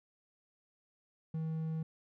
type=tone; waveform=triangle; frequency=159.8 Hz; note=D#3; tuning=47 cents sharp; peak=-32 dBFS; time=1.34-1.83 s; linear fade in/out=5 ms; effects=none